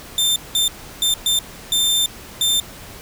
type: tone bursts at uneven times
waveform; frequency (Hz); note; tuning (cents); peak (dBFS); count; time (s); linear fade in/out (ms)
sawtooth; 3582; A7; +30; -12; 6; 0.18-0.36 / 0.55-0.68 / 1.02-1.14 / 1.26-1.39 / 1.72-2.06 / 2.41-2.6; 2
effects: pink hiss -38 dBFS RMS until 3.01 s